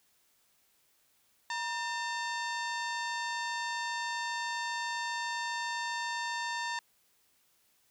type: harmonic tone with a mistuned harmonic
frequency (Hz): 900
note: A5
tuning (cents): +39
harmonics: 1 / 2 / 3 / 4 / 5 / 6 / 7 / 8 / 9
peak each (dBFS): -36 / -37 / -45 / -44 / -45 / -50 / -51 / -51 / -55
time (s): 1.5-6.79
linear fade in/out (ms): 2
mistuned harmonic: 1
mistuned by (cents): +89
effects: white hiss -70 dBFS RMS until 7.9 s